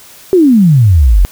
sine exponential sweep, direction down, 392 to 41.2 Hz, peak -3 dBFS, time 0.33-1.25 s, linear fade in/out 0 ms, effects white hiss -37 dBFS RMS until 1.31 s

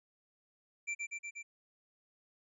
square tone with echo, 2349 Hz, D7, in tune, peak -35 dBFS, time 0.87-0.95 s, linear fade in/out 20 ms, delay 120 ms, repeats 4, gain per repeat -2 dB, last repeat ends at 1.43 s, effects resampled to 24000 Hz

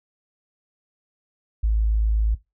sine tone, 54 Hz, A1, 32 cents flat, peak -17 dBFS, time 1.63-2.35 s, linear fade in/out 10 ms, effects noise-tail reverb RT60 0.2 s tail -18 dB re dry

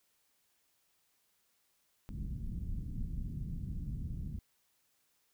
pink low-pass noise, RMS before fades -39 dBFS, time 2.09-4.39 s, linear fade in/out 0 ms, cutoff 200 Hz, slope 24 dB/octave, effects white hiss -75 dBFS RMS until 5.33 s

